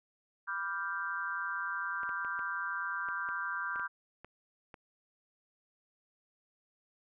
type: chord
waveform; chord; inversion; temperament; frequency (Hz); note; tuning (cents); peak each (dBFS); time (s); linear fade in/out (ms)
sine; G dominant seventh; first; equal; 987.8 / 1174.7 / 1396.9 / 1568; B5 / D6 / F6 / G6; 0 / 0 / 0 / 0; -43 / -40 / -39 / -37; 0.47-3.88; 20
type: clicks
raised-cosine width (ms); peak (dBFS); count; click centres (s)
0.5; -33; 10; 2.033 / 2.092 / 2.248 / 2.392 / 3.087 / 3.289 / 3.759 / 3.796 / 4.246 / 4.742
effects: none